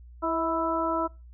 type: harmonic tone with a mistuned harmonic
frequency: 329.6 Hz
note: E4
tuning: in tune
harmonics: 1 / 2 / 3 / 4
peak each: -30 / -30 / -30 / -30 dBFS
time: 0.22-1.08 s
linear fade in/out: 20 ms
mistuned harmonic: 2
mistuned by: -30 cents
effects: noise-tail reverb RT60 0.3 s tail -26 dB re dry + added 60 Hz sine -45 dBFS peak until 1.33 s